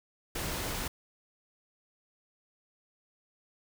pink noise, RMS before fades -35 dBFS, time 0.35-0.88 s, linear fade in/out 5 ms, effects none

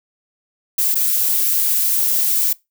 violet noise with dropouts, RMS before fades -17 dBFS, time 0.78-2.53 s, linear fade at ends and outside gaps 5 ms, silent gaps 0.946-0.953 s, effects noise-tail reverb RT60 0.2 s tail -22 dB re dry

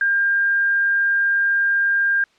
sine tone, 1602 Hz, G6, 37 cents sharp, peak -15 dBFS, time 0.01-2.24 s, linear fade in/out 2 ms, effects white hiss -58 dBFS RMS until 2.38 s + low-pass 4000 Hz 12 dB/octave

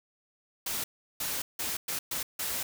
white noise bursts at uneven times, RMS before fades -33 dBFS, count 6, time 0.66-0.84 / 1.2-1.42 / 1.59-1.77 / 1.88-1.99 / 2.11-2.23 / 2.39-2.63 s, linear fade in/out 5 ms, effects none

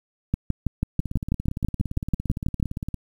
two click trains, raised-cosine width 5 ms, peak -9 / -16 dBFS, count 15 / 35, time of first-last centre 0.34-2.628 / 1-2.943 s, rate 6.12 / 17.5 Hz, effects 8-bit

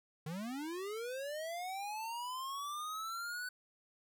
square linear sweep, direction up, 146.83 to 1502 Hz, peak -40 dBFS, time 0.26-3.49 s, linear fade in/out 5 ms, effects none

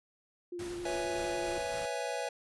sine tone with vibrato, 350 Hz, F4, 4 cents sharp, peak -37 dBFS, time 0.52-1.58 s, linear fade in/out 5 ms, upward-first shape square, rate 11 Hz, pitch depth 19 cents each way
pink noise with tremolo, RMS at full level -45 dBFS, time 0.59-1.86 s, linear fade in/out 2 ms, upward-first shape sine, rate 3.5 Hz, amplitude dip 35%
square chord, C# minor seventh, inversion third, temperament equal, 493.9 / 554.4 / 659.3 / 830.6 Hz, B4 / C#5 / E5 / G#5, 0 / 0 / 0 / 0 cents, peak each -40 dBFS, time 0.85-2.29 s, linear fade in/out 5 ms
effects resampled to 24000 Hz

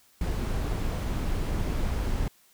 brown noise, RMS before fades -28 dBFS, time 0.21-2.28 s, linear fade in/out 2 ms, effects white hiss -61 dBFS RMS until 2.53 s

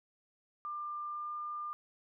sine tone with pitch glide, 1194 to 1200.9 Hz, D6 to D6, +28 to +38 cents, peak -37 dBFS, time 0.65-1.73 s, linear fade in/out 0 ms, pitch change +10 cents, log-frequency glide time 1.1-1.25 s, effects none

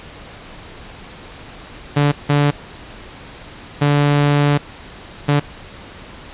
sawtooth tone bursts at uneven times, 144.9 Hz, D3, 23 cents flat, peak -8 dBFS, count 4, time 1.96-2.12 / 2.29-2.51 / 3.81-4.58 / 5.28-5.4 s, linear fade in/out 10 ms, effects pink hiss -37 dBFS RMS until 6.33 s + resampled to 8000 Hz

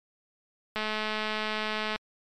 click train, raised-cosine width 0.3 ms, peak -15 dBFS, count 259, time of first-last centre 0.76-1.96 s, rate 215 Hz, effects MP3 96 kbps

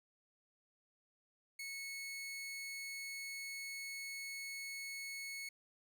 sawtooth tone, 2200 Hz, C#7, 14 cents flat, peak -40 dBFS, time 1.59-5.49 s, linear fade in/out 5 ms, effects none

